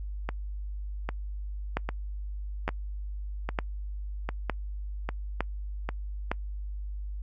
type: two click trains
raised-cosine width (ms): 0.5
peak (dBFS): -16 / -12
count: 8 / 6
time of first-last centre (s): 0.29-5.89 / 1.77-6.315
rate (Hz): 1.25 / 1.1
effects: noise-tail reverb RT60 0.1 s tail -26 dB re dry + added 50 Hz sine -33 dBFS peak until 7.22 s